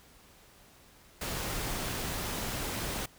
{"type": "noise", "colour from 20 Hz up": "pink", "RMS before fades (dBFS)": -35, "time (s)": [1.21, 3.06], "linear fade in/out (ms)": 5, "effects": ["pink hiss -58 dBFS RMS until 3.18 s"]}